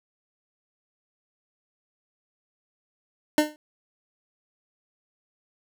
25% pulse tone with exponential decay, 302.4 Hz, D#4, 49 cents flat, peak -10 dBFS, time 3.38-3.56 s, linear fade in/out 1 ms, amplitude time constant 38 ms, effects none

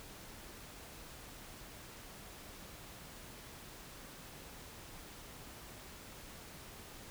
silence, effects pink hiss -52 dBFS RMS until 7.1 s

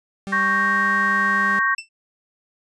40% pulse tone with pitch glide, 196 to 199.43 Hz, G3 to G3, 0 to +30 cents, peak -27 dBFS, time 0.27-1.59 s, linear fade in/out 0 ms, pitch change +30 cents, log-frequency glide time 0.45-0.66 s
sine chord, G diminished, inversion second, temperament equal, 1108.7 / 1568 / 1864.7 Hz, Db6 / G6 / Bb6, 0 / 0 / 0 cents, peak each -21 dBFS, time 0.32-1.75 s, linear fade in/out 10 ms
sawtooth tone with exponential decay, 2669 Hz, E7, 21 cents sharp, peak -22 dBFS, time 1.78-1.89 s, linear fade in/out 5 ms, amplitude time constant 22 ms
effects resampled to 22050 Hz

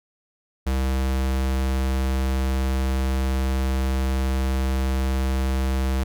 square tone, 65.8 Hz, C2, 10 cents sharp, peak -21 dBFS, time 0.66-6.04 s, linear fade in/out 10 ms, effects none

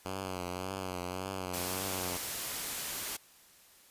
5% pulse tone with vibrato, 92.5 Hz, F#2, in tune, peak -25 dBFS, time 0.05-2.17 s, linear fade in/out 5 ms, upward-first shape triangle, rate 1.8 Hz, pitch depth 81 cents each way
white noise, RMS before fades -37 dBFS, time 1.53-3.17 s, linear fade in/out 10 ms
effects white hiss -60 dBFS RMS until 3.9 s + resampled to 32000 Hz

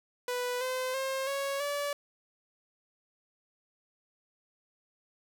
sawtooth tone with pitch steps, 493.9 / 513.1 / 533 / 553.7 / 575.3 Hz, B4 / C5 / C5 / C#5 / D5, 0 / -34 / +32 / -2 / -36 cents, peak -27 dBFS, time 0.28-1.93 s, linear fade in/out 2 ms, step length 330 ms, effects none

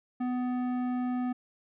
sine tone with tanh clipping, 249.4 Hz, B3, 17 cents sharp, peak -30 dBFS, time 0.2-1.33 s, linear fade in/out 10 ms, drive 13 dB, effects none

